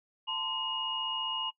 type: tone cluster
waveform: sine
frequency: 895 / 1030 / 2870 Hz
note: A5 / C6 / F7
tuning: +29 / -28 / +47 cents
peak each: -39 / -39 / -32 dBFS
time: 0.27-1.51 s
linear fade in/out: 20 ms
effects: noise-tail reverb RT60 0.1 s tail -20 dB re dry